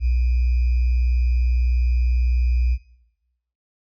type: tone with sample-and-hold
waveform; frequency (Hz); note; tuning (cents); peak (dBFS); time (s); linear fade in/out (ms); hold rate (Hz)
sine; 60.8; B1; -26; -16; 0-2.78; 50; 2450
effects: noise-tail reverb RT60 0.9 s tail -18 dB re dry + resampled to 11025 Hz